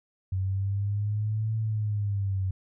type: linear two-way sweep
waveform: sine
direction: up then down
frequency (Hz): 93.6 to 111.1 to 93.6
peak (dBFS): -25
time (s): 0.32-2.51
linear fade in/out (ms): 5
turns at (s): 1.57
effects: none